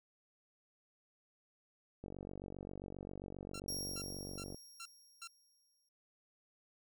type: click train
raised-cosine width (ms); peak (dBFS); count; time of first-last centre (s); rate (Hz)
2; -33; 120; 2.04-4.545; 47.5
type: tone bursts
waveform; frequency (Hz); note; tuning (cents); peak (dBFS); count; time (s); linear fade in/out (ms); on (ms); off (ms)
10% pulse; 1364; F6; -41; -38; 5; 3.54-5.275; 5; 59; 360
type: tone with exponential decay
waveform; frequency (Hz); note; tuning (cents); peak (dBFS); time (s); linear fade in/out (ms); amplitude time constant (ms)
25% pulse; 5588; F8; 0; -33; 3.68-5.89; 5; 480
effects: none